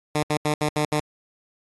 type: tone bursts at uneven times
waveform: 10% pulse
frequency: 150.5 Hz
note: D3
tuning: 43 cents sharp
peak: -12 dBFS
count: 6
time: 0.15-0.23 / 0.3-0.37 / 0.45-0.54 / 0.61-0.69 / 0.76-0.85 / 0.92-1 s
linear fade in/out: 2 ms
effects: AAC 32 kbps